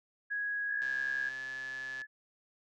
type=tone with pitch glide; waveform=sine; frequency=1661.2 to 1645.9 Hz; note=G#6 to G#6; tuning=0 to -16 cents; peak=-32 dBFS; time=0.3-1.3 s; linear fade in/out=20 ms; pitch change=-16 cents; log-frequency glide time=0.55-0.98 s
type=tone; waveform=sine; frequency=1716 Hz; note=A6; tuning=44 cents flat; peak=-38 dBFS; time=0.67-2.07 s; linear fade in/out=50 ms
type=click train; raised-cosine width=0.2 ms; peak=-33 dBFS; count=159; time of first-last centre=0.82-2.017 s; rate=132 Hz
effects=none